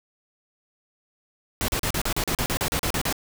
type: noise bursts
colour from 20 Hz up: pink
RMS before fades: -25 dBFS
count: 14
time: 1.61-3.126 s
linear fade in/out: 0 ms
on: 73 ms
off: 38 ms
effects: none